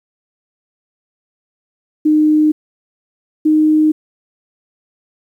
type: tone pair in turn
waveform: sine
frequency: 306 / 308.7 Hz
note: D#4 / D#4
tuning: -29 / -14 cents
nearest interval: unison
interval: 15 cents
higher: second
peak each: -8 dBFS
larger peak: neither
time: 2.05-2.52 / 3.45-3.92 s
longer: neither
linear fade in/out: 10 ms
effects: 8-bit